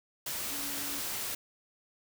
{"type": "tone in noise", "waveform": "sine", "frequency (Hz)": 283.5, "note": "C#4", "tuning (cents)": 39, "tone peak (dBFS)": -45, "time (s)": [0.5, 1], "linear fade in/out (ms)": 5, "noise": "white", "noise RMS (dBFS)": -36, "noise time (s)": [0.26, 1.35], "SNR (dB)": -12, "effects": []}